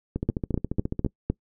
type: two click trains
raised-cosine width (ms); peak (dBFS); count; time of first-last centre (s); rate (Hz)
3; -14 / -10; 14 / 5; 0.16-1.063 / 0.29-1.3; 14.4 / 3.96
effects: noise-tail reverb RT60 0.1 s tail -23 dB re dry